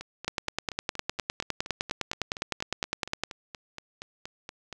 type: two click trains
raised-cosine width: 0.2 ms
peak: -10 / -21 dBFS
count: 30 / 21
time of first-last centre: 0.28-3.236 / 0.01-4.727 s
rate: 9.81 / 4.24 Hz
effects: none